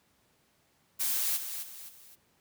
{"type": "noise with echo", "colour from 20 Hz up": "blue", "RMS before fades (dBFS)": -30, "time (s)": [0.99, 1.38], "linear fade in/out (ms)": 20, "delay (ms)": 260, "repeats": 3, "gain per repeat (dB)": -8, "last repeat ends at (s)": 2.16, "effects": ["pink hiss -69 dBFS RMS until 2.4 s", "high-pass 80 Hz 12 dB/octave"]}